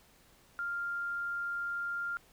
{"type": "tone", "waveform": "sine", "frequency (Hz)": 1396.9, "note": "F6", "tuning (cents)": 0, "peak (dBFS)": -33, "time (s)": [0.59, 2.17], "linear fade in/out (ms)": 0, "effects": ["pink hiss -63 dBFS RMS until 2.32 s"]}